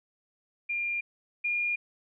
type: tone pair in turn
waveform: sine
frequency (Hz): 2400 / 2419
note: D7 / D#7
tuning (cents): +37 / -49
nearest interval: unison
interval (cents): 14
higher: second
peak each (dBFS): -28 / -26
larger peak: second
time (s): 0.69-1.01 / 1.44-1.76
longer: neither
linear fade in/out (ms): 10
effects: none